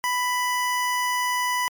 25% pulse tone, 991 Hz, B5, 6 cents sharp, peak -18 dBFS, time 0.04-1.68 s, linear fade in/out 0 ms, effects MP3 96 kbps

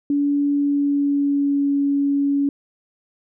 sine tone with pitch glide, 286 to 281.7 Hz, D4 to C#4, -46 to +28 cents, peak -16 dBFS, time 0.1-2.49 s, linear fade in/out 2 ms, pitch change -26 cents, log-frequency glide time 0.51-1.73 s, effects none

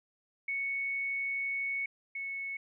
sine tone pair in turn, 2217 / 2205 Hz, C#7 / C#7, 0 / -10 cents, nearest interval unison, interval 10 cents, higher first, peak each -31 / -35 dBFS, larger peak first, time 0.48-1.86 / 2.15-2.57 s, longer first, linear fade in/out 5 ms, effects none

